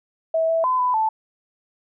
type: tone with pitch steps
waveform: sine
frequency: 649 / 656 / 1017 / 998 / 878 Hz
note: E5 / E5 / C6 / B5 / A5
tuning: -27 / -9 / -50 / +18 / -4 cents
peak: -17 dBFS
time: 0.34-1.09 s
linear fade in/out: 5 ms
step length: 150 ms
effects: none